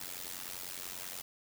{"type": "noise with amplitude modulation", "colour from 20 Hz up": "white", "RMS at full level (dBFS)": -39, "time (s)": [0, 1.22], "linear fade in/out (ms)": 5, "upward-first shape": "sine", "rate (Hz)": 90.3, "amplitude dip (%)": 90, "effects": []}